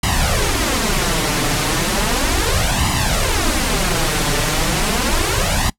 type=noise with flanger; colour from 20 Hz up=pink; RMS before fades=-17 dBFS; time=0.03-5.7 s; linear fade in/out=5 ms; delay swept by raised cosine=1 to 6.8 ms; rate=0.35 Hz; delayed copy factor=+0.7; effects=noise-tail reverb RT60 0.1 s tail -22 dB re dry + low-pass 11000 Hz 12 dB/octave